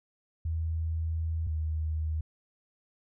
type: tone pair in turn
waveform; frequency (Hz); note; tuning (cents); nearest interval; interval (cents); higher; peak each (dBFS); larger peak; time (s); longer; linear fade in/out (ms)
sine; 81 / 78.47; E2 / D#2; -30 / +15; minor second; 55; first; -28; neither; 0.45-1.47 / 1.47-2.21; first; 5
effects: none